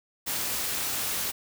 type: noise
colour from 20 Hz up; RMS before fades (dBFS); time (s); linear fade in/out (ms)
white; -30; 0.26-1.32; 20
effects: none